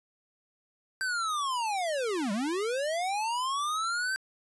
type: linear two-way sweep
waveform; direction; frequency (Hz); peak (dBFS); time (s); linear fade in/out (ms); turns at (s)
square; down then up; 1570 to 190.7 to 1570; -29; 1.01-4.16; 0; 2.32
effects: resampled to 24000 Hz + 11-bit